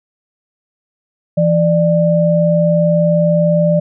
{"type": "tone pair together", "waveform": "sine", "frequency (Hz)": [167.5, 594.3], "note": ["E3", "D5"], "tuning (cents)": [28, 20], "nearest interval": "octave + minor seventh", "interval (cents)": 2192, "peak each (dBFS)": -12, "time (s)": [1.37, 3.8], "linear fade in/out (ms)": 10, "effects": []}